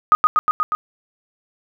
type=tone with echo; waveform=sine; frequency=1244.5 Hz; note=D#6; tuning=in tune; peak=-7 dBFS; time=0.12-0.15 s; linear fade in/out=0 ms; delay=120 ms; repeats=5; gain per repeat=-2 dB; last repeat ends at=0.75 s; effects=none